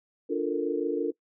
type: chord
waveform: sine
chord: Bb major seventh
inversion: first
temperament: equal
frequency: 293.7 / 349.2 / 440 / 466.2 Hz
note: D4 / F4 / A4 / Bb4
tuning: 0 / 0 / 0 / 0 cents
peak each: -31 dBFS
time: 0.29-1.12 s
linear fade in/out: 20 ms
effects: noise-tail reverb RT60 0.1 s tail -22 dB re dry